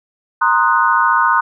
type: chord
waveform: sine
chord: C half-diminished seventh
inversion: third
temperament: equal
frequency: 932.3 / 1046.5 / 1244.5 / 1480 Hz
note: Bb5 / C6 / Eb6 / Gb6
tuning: 0 / 0 / 0 / 0 cents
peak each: -16 dBFS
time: 0.41-1.41 s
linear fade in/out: 10 ms
effects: none